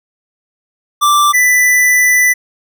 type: tone pair in turn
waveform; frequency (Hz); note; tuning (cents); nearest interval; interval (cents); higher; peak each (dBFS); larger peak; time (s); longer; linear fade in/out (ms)
square; 1174.7 / 1987.6; D6 / B6; 0 / +11; major sixth; 911; second; -8; neither; 1.01-1.33 / 1.33-2.34; second; 20
effects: none